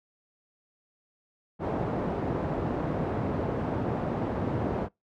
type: band-pass noise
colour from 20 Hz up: pink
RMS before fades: -30 dBFS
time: 1.59-4.89 s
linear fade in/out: 50 ms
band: 100 to 750 Hz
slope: 12 dB/octave
effects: noise-tail reverb RT60 0.2 s tail -26 dB re dry